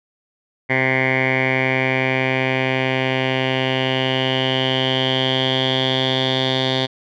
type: tone with low-pass filter sweep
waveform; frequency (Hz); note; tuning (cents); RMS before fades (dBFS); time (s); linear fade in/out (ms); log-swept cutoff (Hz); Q
10% pulse; 130.81; C3; 0; -19; 0.69-6.87; 20; 2100 to 3700; 7.6
effects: none